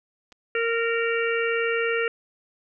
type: clicks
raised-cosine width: 0.2 ms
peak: -31 dBFS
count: 2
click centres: 0.321 / 0.325 s
type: harmonic tone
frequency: 462.1 Hz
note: A#4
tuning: 15 cents flat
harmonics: 1 / 3 / 4 / 5 / 6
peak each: -24 / -29 / -30 / -31 / -32 dBFS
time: 0.55-2.08 s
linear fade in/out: 2 ms
effects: none